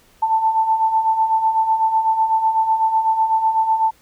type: beating tone pair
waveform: sine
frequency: 880 / 888 Hz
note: A5 / A5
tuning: 0 / +16 cents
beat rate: 8 Hz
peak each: -22 / -15 dBFS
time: 0.22-3.91 s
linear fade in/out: 10 ms
effects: pink hiss -54 dBFS RMS until 4.01 s